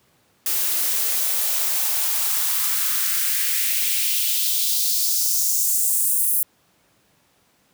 blue noise with high-pass filter sweep, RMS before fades -21 dBFS, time 0.46-6.43 s, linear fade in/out 2 ms, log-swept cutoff 290 to 11000 Hz, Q 2.1, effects pink hiss -61 dBFS RMS until 7.73 s + high-pass 100 Hz 12 dB/octave

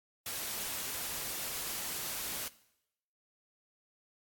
white noise, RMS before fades -38 dBFS, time 0.26-2.48 s, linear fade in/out 2 ms, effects noise-tail reverb RT60 0.8 s tail -19 dB re dry + AAC 64 kbps

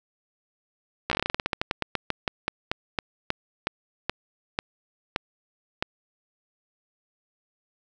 slowing click train, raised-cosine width 0.3 ms, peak -8 dBFS, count 28, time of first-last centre 1.1-5.825 s, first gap 14 ms, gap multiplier 1.16, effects none

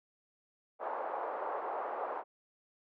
white band-pass noise, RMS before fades -38 dBFS, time 0.79-2.24 s, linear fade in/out 50 ms, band 480 to 1000 Hz, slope 24 dB/octave, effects none

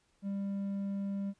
sine tone with hard clipping, 198.1 Hz, G3, 18 cents sharp, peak -34 dBFS, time 0.22-1.34 s, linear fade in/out 50 ms, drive 3 dB, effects pink hiss -73 dBFS RMS until 1.39 s + resampled to 22050 Hz

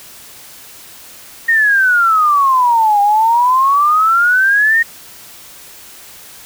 sine exponential two-way sweep, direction down then up, 1867 to 804 to 1867 Hz, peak -8 dBFS, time 1.48-4.83 s, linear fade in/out 10 ms, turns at 3.01 s, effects white hiss -37 dBFS RMS until 6.45 s

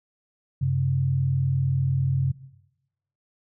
sine tone pair together, 94.32 / 134.4 Hz, F#2 / C3, +34 / +47 cents, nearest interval tritone, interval 613 cents, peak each -27 / -21 dBFS, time 0.61-2.32 s, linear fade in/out 10 ms, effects noise-tail reverb RT60 0.9 s tail -17 dB re dry

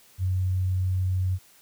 sine tone, 92.7 Hz, F#2, 4 cents sharp, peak -22 dBFS, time 0.18-1.39 s, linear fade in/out 50 ms, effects white hiss -56 dBFS RMS until 1.61 s

